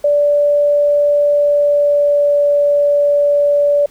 sine tone with pitch glide, 582 to 578.3 Hz, D5 to D5, -16 to -27 cents, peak -9 dBFS, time 0.04-3.86 s, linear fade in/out 5 ms, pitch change -11 cents, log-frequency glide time 1.29-2.43 s, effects pink hiss -48 dBFS RMS until 3.9 s

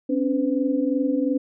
sine tone cluster, 261.7 / 284.5 / 505 Hz, C4 / C#4 / B4, 0 / +45 / +39 cents, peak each -24 / -22 / -27 dBFS, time 0.09-1.38 s, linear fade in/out 10 ms, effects none

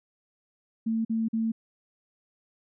sine tone bursts, 224.5 Hz, A3, 35 cents sharp, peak -24 dBFS, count 3, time 0.86-1.52 s, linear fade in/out 10 ms, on 190 ms, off 45 ms, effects none

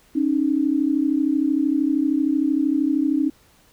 sine tone pair together, 274.2 / 307.2 Hz, C#4 / D#4, -19 / -22 cents, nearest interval major second, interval 197 cents, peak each -20 dBFS, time 0.15-3.3 s, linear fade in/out 10 ms, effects pink hiss -56 dBFS RMS until 3.72 s

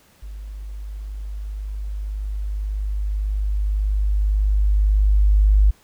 sine tone with level ramp, 50.9 Hz, G#1, 34 cents flat, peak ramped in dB -31 to -10 dBFS, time 0.22-5.71 s, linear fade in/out 10 ms, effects pink hiss -55 dBFS RMS until 5.83 s

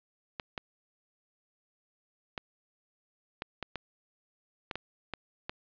clicks, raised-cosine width 0.3 ms, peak -19 dBFS, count 10, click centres 0.398 / 0.578 / 2.378 / 3.421 / 3.627 / 3.757 / 4.712 / 4.756 / 5.137 / 5.495 s, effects resampled to 11025 Hz + 9-bit

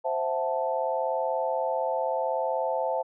sine chord, F# half-diminished seventh, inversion second, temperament equal, 523.3 / 659.3 / 740 / 880 Hz, C5 / E5 / F#5 / A5, 0 / 0 / 0 / 0 cents, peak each -29 / -30 / -35 / -30 dBFS, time 0.04-3.03 s, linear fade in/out 20 ms, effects none

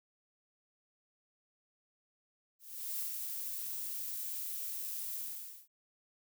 violet noise with ADSR envelope, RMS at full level -37 dBFS, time 2.59-5.68 s, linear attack 410 ms, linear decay 110 ms, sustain -3 dB, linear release 490 ms, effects none

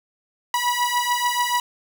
sawtooth beating tone pair, 971 / 977.9 Hz, B5 / B5, -30 / -17 cents, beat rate 6.9 Hz, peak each -19 dBFS, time 0.54-1.6 s, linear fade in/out 2 ms, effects none

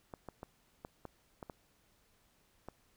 clicks, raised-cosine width 1 ms, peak -30 dBFS, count 8, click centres 0.138 / 0.287 / 0.431 / 0.849 / 1.053 / 1.428 / 1.498 / 2.686 s, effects pink hiss -71 dBFS RMS until 2.96 s

